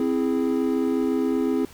triangle chord, C augmented, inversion none, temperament equal, 261.6 / 329.6 / 415.3 Hz, C4 / E4 / G#4, 0 / 0 / 0 cents, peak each -21 / -24 / -24 dBFS, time 0-1.65 s, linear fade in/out 2 ms, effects pink hiss -48 dBFS RMS until 1.73 s

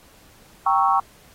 sine chord, G diminished seventh, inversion none, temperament equal, 784 / 932.3 / 1108.7 / 1318.5 Hz, G5 / Bb5 / Db6 / Fb6, 0 / 0 / 0 / 0 cents, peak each -20 / -23 / -19 / -25 dBFS, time 0.66-1 s, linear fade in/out 5 ms, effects pink hiss -52 dBFS RMS until 1.34 s + AAC 48 kbps

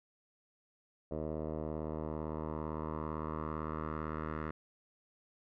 10% pulse tone with low-pass filter sweep, 77.78 Hz, D#2, in tune, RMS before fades -39 dBFS, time 1.11-4.51 s, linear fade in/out 5 ms, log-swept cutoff 630 to 1500 Hz, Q 3, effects none

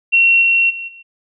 sine tone with level steps, 2729 Hz, F7, 41 cents flat, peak -8 / -10 / -24 / -36 dBFS, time 0.12-1.03 s, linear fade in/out 20 ms, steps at 0.41 / 0.69 / 0.87 s, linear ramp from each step 20 ms, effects none

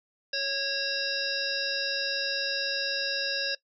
harmonic tone with a mistuned harmonic, 548 Hz, C#5, 20 cents flat, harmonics 1 / 3 / 5 / 7 / 9 / 10, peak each -36 / -33 / -36 / -36 / -32 / -37 dBFS, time 0.33-3.55 s, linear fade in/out 5 ms, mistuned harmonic 1, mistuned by +17 cents, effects noise-tail reverb RT60 0.1 s tail -19 dB re dry

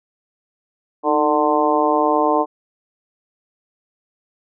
harmonic tone with a mistuned harmonic, 149.2 Hz, D3, 28 cents sharp, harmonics 2 / 3 / 4 / 5 / 6 / 7, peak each -21 / -21 / -21 / -21 / -21 / -21 dBFS, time 1.03-2.46 s, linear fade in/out 50 ms, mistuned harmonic 2, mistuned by +65 cents, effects none

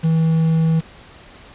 triangle tone with quantisation, 161.8 Hz, E3, 32 cents flat, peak -11 dBFS, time 0.03-0.81 s, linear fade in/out 20 ms, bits 6, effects pink hiss -43 dBFS RMS until 1.54 s + resampled to 8000 Hz

